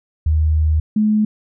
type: tone pair in turn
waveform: sine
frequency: 77.78 / 213.4 Hz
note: D#2 / G#3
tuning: 0 / +47 cents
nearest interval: octave + perfect fourth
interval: 1747 cents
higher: second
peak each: -12 dBFS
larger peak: neither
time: 0.26-0.8 / 0.96-1.25 s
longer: first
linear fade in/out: 5 ms
effects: none